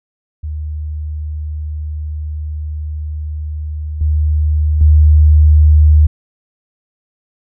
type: tone with level steps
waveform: sine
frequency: 76.1 Hz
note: D#2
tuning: 38 cents flat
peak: -19 / -10 / -4 dBFS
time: 0.43-6.07 s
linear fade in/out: 10 ms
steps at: 4.01 / 4.81 s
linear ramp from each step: 2 ms
effects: none